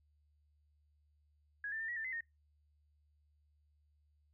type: tone with pitch steps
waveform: sine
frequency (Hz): 1663 / 1779 / 1798 / 1917 / 1785 / 2045 / 1844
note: G#6 / A6 / A6 / A#6 / A6 / C7 / A#6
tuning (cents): +2 / +19 / +37 / +48 / +24 / -40 / -19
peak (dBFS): -38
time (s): 1.64-2.207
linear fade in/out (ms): 2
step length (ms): 81
effects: noise-tail reverb RT60 0.2 s tail -24 dB re dry + added 74 Hz sine -70 dBFS peak until 4.33 s